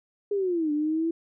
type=linear two-way sweep; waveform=sine; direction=down then up; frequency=415.3 to 293.7 to 334 Hz; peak=-23 dBFS; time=0.31-1.11 s; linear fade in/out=5 ms; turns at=0.72 s; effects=none